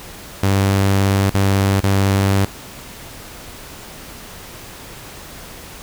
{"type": "tone with dropouts", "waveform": "sawtooth", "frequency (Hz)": 98, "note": "G2", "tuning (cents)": 0, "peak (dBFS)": -9, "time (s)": [0.43, 2.45], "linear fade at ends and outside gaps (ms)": 5, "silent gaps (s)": [[1.299, 1.343], [1.804, 1.834]], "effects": ["pink hiss -36 dBFS RMS until 5.82 s"]}